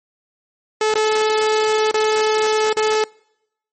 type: tone with dropouts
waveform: sawtooth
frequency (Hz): 432.5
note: A4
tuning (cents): -30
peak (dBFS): -11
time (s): 0.81-3.04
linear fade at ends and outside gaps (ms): 2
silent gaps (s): 0.94-0.955 / 1.913-1.942 / 2.729-2.769
effects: noise-tail reverb RT60 0.8 s tail -24 dB re dry + MP3 32 kbps